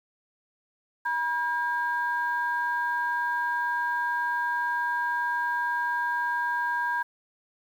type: tone pair together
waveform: sine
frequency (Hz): 962 / 1610.9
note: B5 / G6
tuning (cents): -46 / +47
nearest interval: major sixth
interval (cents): 893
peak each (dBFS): -27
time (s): 1.05-7.03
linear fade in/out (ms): 10
effects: tanh soft clip ceiling -17 dBFS + 9-bit